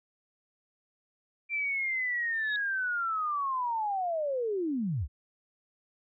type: linear sweep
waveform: sine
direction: down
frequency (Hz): 2366 to 53.7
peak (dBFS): -28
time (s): 1.49-5.08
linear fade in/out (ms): 50
type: tone with exponential growth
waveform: sine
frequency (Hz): 3756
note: A#7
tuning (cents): +12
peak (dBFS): -32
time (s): 2.33-2.56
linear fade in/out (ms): 1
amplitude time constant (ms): 50
effects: none